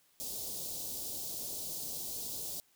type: band-stop noise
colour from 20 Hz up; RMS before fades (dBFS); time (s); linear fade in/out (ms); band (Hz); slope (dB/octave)
white; -40; 0.2-2.6; 0; 700 to 4000; 24
effects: white hiss -69 dBFS RMS until 2.75 s